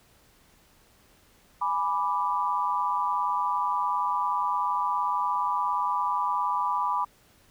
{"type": "chord", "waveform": "sine", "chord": "G# diminished", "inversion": "none", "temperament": "equal", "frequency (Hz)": [830.6, 987.8, 1174.7], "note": ["G#5", "B5", "D6"], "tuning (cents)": [0, 0, 0], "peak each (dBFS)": [-32, -26, -29], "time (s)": [1.61, 7.05], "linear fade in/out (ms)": 10, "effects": ["pink hiss -60 dBFS RMS until 7.5 s"]}